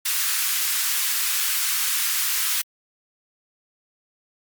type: high-pass noise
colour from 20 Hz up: white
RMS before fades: -23 dBFS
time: 0.05-2.62 s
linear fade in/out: 10 ms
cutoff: 1200 Hz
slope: 24 dB/octave
effects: Opus 48 kbps